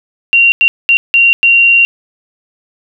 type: tone bursts at uneven times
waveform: sine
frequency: 2759 Hz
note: F7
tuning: 22 cents flat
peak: -4 dBFS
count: 5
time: 0.33-0.52 / 0.61-0.68 / 0.89-0.97 / 1.14-1.33 / 1.43-1.85 s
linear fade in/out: 0 ms
effects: none